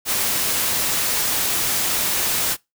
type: noise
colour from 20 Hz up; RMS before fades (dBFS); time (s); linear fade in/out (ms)
white; -21; 0.05-2.57; 50
effects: noise-tail reverb RT60 0.2 s tail -23 dB re dry